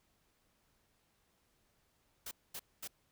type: noise bursts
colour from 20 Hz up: white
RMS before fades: -44 dBFS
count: 3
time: 2.26-2.876 s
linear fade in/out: 5 ms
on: 52 ms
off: 230 ms
effects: pink hiss -75 dBFS RMS until 3.11 s